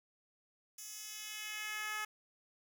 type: tone with high-pass filter sweep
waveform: 10% pulse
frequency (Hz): 426.4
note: G#4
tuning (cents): +46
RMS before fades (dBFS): -43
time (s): 0.78-2.05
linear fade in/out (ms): 5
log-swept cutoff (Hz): 6900 to 1200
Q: 1.2
effects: none